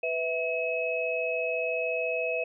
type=tone cluster; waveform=sine; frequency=497 / 651 / 2565 Hz; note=B4 / E5 / E7; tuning=+11 / -22 / -48 cents; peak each=-31 dBFS; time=0.03-2.44 s; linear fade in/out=5 ms; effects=none